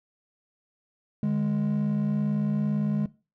triangle tone pair together, 149.91 / 207.7 Hz, D3 / G#3, +36 / 0 cents, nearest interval tritone, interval 564 cents, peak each -25 / -22 dBFS, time 1.23-3.06 s, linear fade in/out 2 ms, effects noise-tail reverb RT60 0.3 s tail -19 dB re dry + tanh soft clip ceiling -16 dBFS

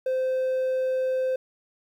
triangle tone, 518 Hz, C5, 17 cents flat, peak -20 dBFS, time 0.06-1.36 s, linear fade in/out 5 ms, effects tanh soft clip ceiling -16 dBFS + 10-bit

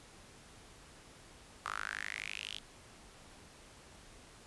sawtooth tone with high-pass filter sweep, 51.91 Hz, G#1, in tune, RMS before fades -42 dBFS, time 1.65-2.59 s, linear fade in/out 10 ms, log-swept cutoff 1200 to 3300 Hz, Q 5.9, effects pink hiss -57 dBFS RMS until 4.46 s + resampled to 24000 Hz

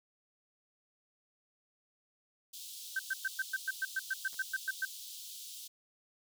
pink high-pass noise, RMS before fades -47 dBFS, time 2.53-5.68 s, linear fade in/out 10 ms, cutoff 3200 Hz, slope 48 dB/octave
sine tone bursts, 1553 Hz, G6, 17 cents flat, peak -30 dBFS, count 14, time 2.96-4.852 s, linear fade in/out 5 ms, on 33 ms, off 110 ms
clicks, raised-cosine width 0.3 ms, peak -42 / -40 dBFS, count 2, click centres 4.33 / 4.343 s
effects none

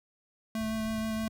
square tone with vibrato, 220 Hz, A3, in tune, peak -31 dBFS, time 0.55-1.28 s, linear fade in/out 2 ms, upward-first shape sine, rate 6.3 Hz, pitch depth 11 cents each way
white low-pass noise, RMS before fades -45 dBFS, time 0.57-1.29 s, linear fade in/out 50 ms, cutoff 110 Hz, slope 24 dB/octave
effects none

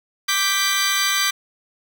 15% pulse chord, G major, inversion second, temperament equal, 1174.7 / 1568 / 1975.5 Hz, D6 / G6 / B6, 0 / 0 / 0 cents, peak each -16 dBFS, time 0.28-1.31 s, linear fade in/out 10 ms, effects none

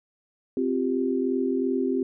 sine chord, C suspended fourth, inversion none, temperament equal, 261.6 / 349.2 / 392 Hz, C4 / F4 / G4, 0 / 0 / 0 cents, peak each -25 / -29 / -27 dBFS, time 0.57-2.03 s, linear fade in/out 2 ms, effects none

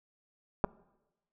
clicks, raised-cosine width 1 ms, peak -13 dBFS, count 2, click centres 0.641 / 0.646 s, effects noise-tail reverb RT60 1.0 s tail -24 dB re dry

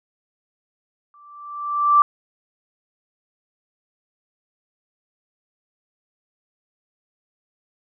sine tone with exponential growth, 1171 Hz, D6, 5 cents flat, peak -8 dBFS, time 1.14-2.02 s, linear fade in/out 1 ms, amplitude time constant 190 ms, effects none

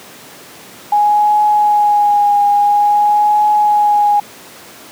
sine tone with vibrato, 829 Hz, G#5, 3 cents flat, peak -8 dBFS, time 0.92-4.2 s, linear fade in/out 5 ms, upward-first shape triangle, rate 0.49 Hz, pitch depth 26 cents each way, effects pink hiss -36 dBFS RMS until 4.91 s + high-pass 200 Hz 12 dB/octave

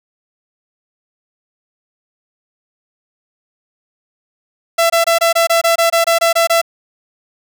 sawtooth tone bursts, 670 Hz, E5, 28 cents sharp, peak -6 dBFS, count 13, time 4.78-6.616 s, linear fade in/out 10 ms, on 120 ms, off 23 ms, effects none

